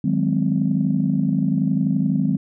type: chord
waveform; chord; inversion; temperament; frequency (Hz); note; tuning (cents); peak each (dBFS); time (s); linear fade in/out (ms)
sine; Ab dominant seventh; second; just; 155.74 / 186.89 / 207.7 / 259.6; Eb3 / Gb3 / Ab3 / C4; +2 / +18 / 0 / -13; -22; 0.04-2.37; 5
effects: tanh soft clip ceiling -7 dBFS